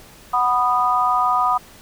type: chord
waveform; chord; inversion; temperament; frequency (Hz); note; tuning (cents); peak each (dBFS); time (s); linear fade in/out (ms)
sine; B major; second; just; 740.8 / 987.8 / 1234.7; F#5 / B5 / D#6; +2 / 0 / -14; -21 / -20 / -18; 0.33-1.58; 10
effects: pink hiss -45 dBFS RMS until 1.81 s